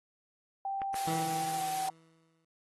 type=tone with pitch glide; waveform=sine; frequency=784 to 765.2 Hz; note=G5 to G5; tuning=0 to -42 cents; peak=-32 dBFS; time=0.65-1.9 s; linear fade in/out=2 ms; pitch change=-42 cents; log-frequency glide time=1.52-1.63 s
type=clicks; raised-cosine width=0.5 ms; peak=-25 dBFS; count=2; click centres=0.818 / 0.943 s
type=high-pass noise; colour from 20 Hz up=white; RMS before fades=-41 dBFS; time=0.95-1.89 s; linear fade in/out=5 ms; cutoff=340 Hz; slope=48 dB/octave
type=tone with exponential decay; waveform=20% pulse; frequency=163 Hz; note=E3; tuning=19 cents flat; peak=-28 dBFS; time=1.07-2.45 s; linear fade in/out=5 ms; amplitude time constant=300 ms
effects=AAC 32 kbps